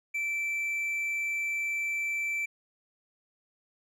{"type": "tone", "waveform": "triangle", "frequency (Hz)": 2331, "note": "D7", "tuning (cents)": -14, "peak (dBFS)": -27, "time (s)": [0.14, 2.46], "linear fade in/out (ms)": 10, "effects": []}